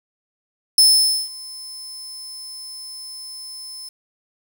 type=tone with ADSR envelope; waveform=sawtooth; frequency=5250 Hz; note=E8; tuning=8 cents flat; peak=-6 dBFS; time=0.78-3.89 s; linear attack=3 ms; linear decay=500 ms; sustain=-24 dB; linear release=7 ms; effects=8-bit